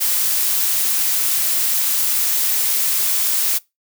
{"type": "noise", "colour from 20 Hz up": "blue", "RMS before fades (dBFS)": -18, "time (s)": [0, 3.59], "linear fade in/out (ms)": 20, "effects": ["noise-tail reverb RT60 0.2 s tail -22 dB re dry"]}